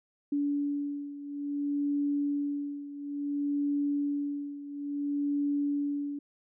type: beating tone pair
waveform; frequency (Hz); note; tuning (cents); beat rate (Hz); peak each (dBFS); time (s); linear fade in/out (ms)
sine; 286.8 / 287.38; D4 / D4; -41 / -37; 0.58; -30 / -34; 0.32-6.19; 5
effects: none